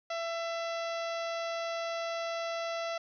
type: harmonic tone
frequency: 669 Hz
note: E5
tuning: 25 cents sharp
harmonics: 1 / 2 / 3 / 4 / 5 / 6 / 7 / 8 / 9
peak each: -34 / -40 / -44 / -46 / -48 / -50 / -51 / -52 / -53 dBFS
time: 0.1-2.98 s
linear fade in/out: 5 ms
effects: 12-bit